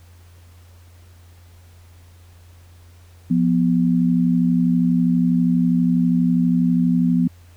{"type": "tone pair together", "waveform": "sine", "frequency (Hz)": [174.58, 246.9], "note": ["F3", "B3"], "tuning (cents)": [0, 0], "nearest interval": "tritone", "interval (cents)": 600, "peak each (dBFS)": [-17, -17], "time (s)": [3.3, 7.28], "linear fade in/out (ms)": 10, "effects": ["added 87 Hz sine -44 dBFS peak until 7.56 s", "pink hiss -55 dBFS RMS until 7.56 s"]}